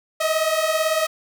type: beating tone pair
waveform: sawtooth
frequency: 622.3 / 640.3 Hz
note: D#5 / D#5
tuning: 0 / +49 cents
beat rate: 18 Hz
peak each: -19 / -17 dBFS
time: 0.2-1.07 s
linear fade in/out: 10 ms
effects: none